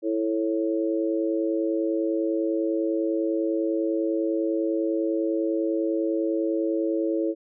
sine chord, A major, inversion second, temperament just, 330 / 440 / 550 Hz, E4 / A4 / C#5, +2 / 0 / -14 cents, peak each -24 / -29 / -29 dBFS, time 0.02-7.35 s, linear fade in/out 50 ms, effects none

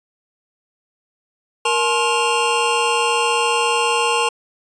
square tone cluster, 469.5 / 856 / 1061 / 2779 Hz, A#4 / A5 / C6 / F7, +12 / -48 / +24 / -9 cents, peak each -22 dBFS, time 1.65-4.29 s, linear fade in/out 5 ms, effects resampled to 22050 Hz

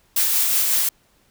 blue noise with tremolo, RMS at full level -18 dBFS, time 0.16-0.89 s, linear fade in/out 5 ms, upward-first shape sine, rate 5.5 Hz, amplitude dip 25%, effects pink hiss -60 dBFS RMS until 1.3 s

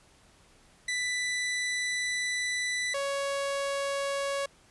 sawtooth tone pair in turn, 1985 / 557 Hz, B6 / C#5, +8 / +8 cents, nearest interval octave + minor seventh, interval 2200 cents, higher first, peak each -25 dBFS, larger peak neither, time 0.88-2.94 / 2.94-4.46 s, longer first, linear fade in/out 5 ms, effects pink hiss -60 dBFS RMS until 4.7 s + resampled to 24000 Hz

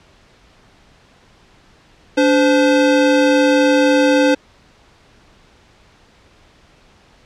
square tone pair together, 289 / 515.5 Hz, D4 / C5, -28 / -26 cents, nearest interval minor seventh, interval 1002 cents, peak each -14 dBFS, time 2.17-4.35 s, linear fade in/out 10 ms, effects pink hiss -50 dBFS RMS until 7.25 s + low-pass 5000 Hz 12 dB/octave

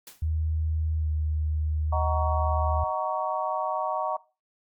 white noise with exponential decay, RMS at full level -41 dBFS, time 0.07-0.28 s, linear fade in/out 1 ms, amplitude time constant 45 ms
sine tone with pitch glide, 78.9 to 77.1 Hz, D#2 to D#2, +25 to -15 cents, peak -24 dBFS, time 0.22-2.84 s, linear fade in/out 5 ms, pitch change -40 cents, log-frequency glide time 0.98-1.08 s
sine chord, D# minor seventh, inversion none, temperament just, 622.3 / 746.7 / 933.4 / 1120.1 Hz, D#5 / F#5 / A#5 / C#6, 0 / +16 / +2 / +18 cents, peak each -31 dBFS, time 1.92-4.17 s, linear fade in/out 10 ms
effects noise-tail reverb RT60 0.3 s tail -19 dB re dry + Opus 48 kbps

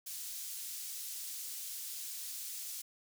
pink high-pass noise, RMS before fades -43 dBFS, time 0.06-2.82 s, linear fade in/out 10 ms, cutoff 6000 Hz, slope 12 dB/octave, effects none

